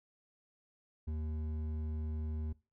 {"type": "tone with hard clipping", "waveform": "triangle", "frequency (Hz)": 77.78, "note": "D#2", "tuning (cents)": 0, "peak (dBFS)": -37, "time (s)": [1.07, 2.53], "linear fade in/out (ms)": 10, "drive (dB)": 12, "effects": ["noise-tail reverb RT60 0.3 s tail -21 dB re dry"]}